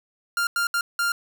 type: tone bursts at uneven times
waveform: 45% pulse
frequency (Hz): 1396.9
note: F6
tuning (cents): 0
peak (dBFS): -21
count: 4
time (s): 0.37-0.47 / 0.56-0.67 / 0.74-0.81 / 0.99-1.12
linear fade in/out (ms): 2
effects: none